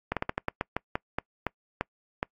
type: slowing click train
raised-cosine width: 0.5 ms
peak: -12 dBFS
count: 13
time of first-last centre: 0.12-2.229 s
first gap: 47 ms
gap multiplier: 1.22
effects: noise-tail reverb RT60 0.1 s tail -26 dB re dry + AAC 48 kbps